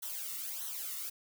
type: noise with flanger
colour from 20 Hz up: blue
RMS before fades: -40 dBFS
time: 0.02-1.1 s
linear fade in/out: 10 ms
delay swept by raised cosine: 0.41 to 1.26 ms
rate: 1.6 Hz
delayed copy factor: -0.75
effects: none